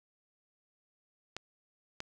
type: clicks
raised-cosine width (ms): 0.2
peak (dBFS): -21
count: 2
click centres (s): 1.366 / 2.004
effects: none